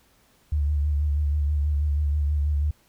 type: tone with vibrato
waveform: sine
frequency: 73.42 Hz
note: D2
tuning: in tune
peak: -20 dBFS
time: 0.52-2.71 s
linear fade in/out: 5 ms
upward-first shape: sine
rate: 6.2 Hz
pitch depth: 45 cents each way
effects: pink hiss -61 dBFS RMS until 2.88 s

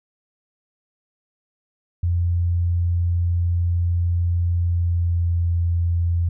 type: tone with pitch glide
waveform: sine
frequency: 86.7 to 85.61 Hz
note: F2 to F2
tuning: -12 to -34 cents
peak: -17 dBFS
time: 2.03-6.29 s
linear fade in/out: 5 ms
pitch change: -22 cents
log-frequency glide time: 4.56-5.36 s
effects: none

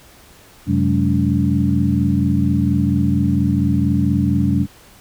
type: tone cluster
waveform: sine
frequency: 90.2 / 131 / 187.1 / 211.4 / 285.7 Hz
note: F#2 / C3 / F#3 / G#3 / D4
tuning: -44 / +2 / +20 / +31 / -48 cents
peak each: -20 dBFS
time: 0.66-4.67 s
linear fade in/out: 50 ms
effects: pink hiss -46 dBFS RMS until 5 s

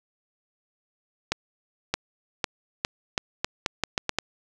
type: accelerating click train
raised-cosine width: 0.2 ms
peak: -6 dBFS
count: 11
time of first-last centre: 1.32-4.186 s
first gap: 620 ms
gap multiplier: 0.81
effects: none

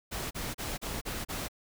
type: noise bursts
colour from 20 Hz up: pink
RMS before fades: -36 dBFS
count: 6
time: 0.11-1.485 s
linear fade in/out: 20 ms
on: 200 ms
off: 35 ms
effects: none

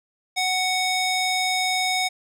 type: tone with band-pass filter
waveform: square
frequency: 743 Hz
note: F#5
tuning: 7 cents sharp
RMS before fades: -23 dBFS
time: 0.36-2.09 s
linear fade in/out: 20 ms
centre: 4000 Hz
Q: 0.74
effects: none

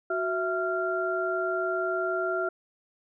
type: tone cluster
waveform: sine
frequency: 369.5 / 661 / 1384 Hz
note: F#4 / E5 / F6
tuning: -2 / +5 / -16 cents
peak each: -30 dBFS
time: 0.1-2.49 s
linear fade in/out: 5 ms
effects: none

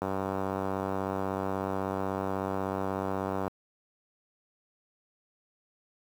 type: click train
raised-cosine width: 1 ms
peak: -17 dBFS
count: 334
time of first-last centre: 0.02-3.478 s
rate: 96.3 Hz
effects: high-pass 80 Hz 12 dB/octave + 8-bit

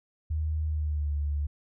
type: tone with pitch glide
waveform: sine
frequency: 77.7 to 72.92 Hz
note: D#2 to D2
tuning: -2 to -12 cents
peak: -26 dBFS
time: 0.3-1.47 s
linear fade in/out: 10 ms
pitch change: -110 cents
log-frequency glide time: 0.65-1.13 s
effects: none

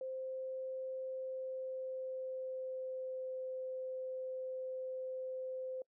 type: tone with pitch glide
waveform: sine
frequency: 522 to 517.2 Hz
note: C5 to C5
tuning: -4 to -20 cents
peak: -39 dBFS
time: 0.01-5.82 s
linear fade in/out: 2 ms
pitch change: -16 cents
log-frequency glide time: 1.05-3.36 s
effects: noise-tail reverb RT60 0.1 s tail -25 dB re dry

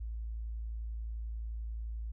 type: tone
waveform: sine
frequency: 55.7 Hz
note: A1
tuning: 22 cents sharp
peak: -36 dBFS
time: 0-2.12 s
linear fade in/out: 10 ms
effects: none

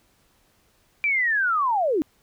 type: linear sweep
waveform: sine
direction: down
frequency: 2373 to 274.7 Hz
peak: -19 dBFS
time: 1.04-2.02 s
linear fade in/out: 0 ms
effects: pink hiss -63 dBFS RMS until 2.22 s

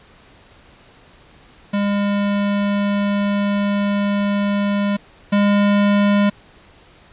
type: tone pair in turn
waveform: square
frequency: 202.5 / 203.3 Hz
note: G#3 / G#3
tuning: -43 / -37 cents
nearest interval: unison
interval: 6 cents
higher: second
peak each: -17 / -13 dBFS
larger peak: second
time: 1.73-4.97 / 5.32-6.3 s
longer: first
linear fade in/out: 10 ms
effects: pink hiss -48 dBFS RMS until 7.12 s + resampled to 8000 Hz

